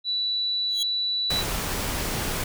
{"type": "tone", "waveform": "sine", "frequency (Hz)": 3951, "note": "B7", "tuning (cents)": 0, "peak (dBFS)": -23, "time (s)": [0.04, 1.44], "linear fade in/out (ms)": 50}
{"type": "tone with exponential growth", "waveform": "sawtooth", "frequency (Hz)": 3322, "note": "G#7", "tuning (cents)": 0, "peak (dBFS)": -20, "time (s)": [0.67, 0.83], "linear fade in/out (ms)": 5, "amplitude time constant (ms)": 33}
{"type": "noise", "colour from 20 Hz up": "pink", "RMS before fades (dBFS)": -28, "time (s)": [1.3, 2.44], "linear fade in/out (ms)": 5}
{"effects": []}